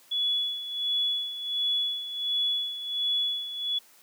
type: tone with tremolo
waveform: sine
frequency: 3400 Hz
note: G#7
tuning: 40 cents sharp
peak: -23 dBFS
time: 0.11-3.79 s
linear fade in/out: 10 ms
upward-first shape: sine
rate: 1.4 Hz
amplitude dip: 70%
effects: white hiss -57 dBFS RMS until 4.02 s + high-pass 200 Hz 12 dB/octave